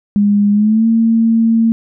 sine tone with pitch glide, 204.5 to 226.9 Hz, G#3 to A#3, -26 to -47 cents, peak -8 dBFS, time 0.16-1.72 s, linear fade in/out 0 ms, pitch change +179 cents, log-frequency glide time 0.52-0.86 s, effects none

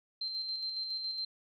sine tone with tremolo, 4131 Hz, C8, 23 cents flat, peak -33 dBFS, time 0.21-1.25 s, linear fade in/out 5 ms, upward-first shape square, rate 7.2 Hz, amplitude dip 35%, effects none

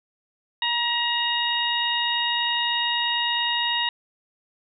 harmonic tone with a mistuned harmonic, 949 Hz, A#5, 31 cents sharp, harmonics 1 / 2 / 3 / 4, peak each -28 / -28 / -26 / -26 dBFS, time 0.62-3.89 s, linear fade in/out 2 ms, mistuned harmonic 4, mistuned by -21 cents, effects none

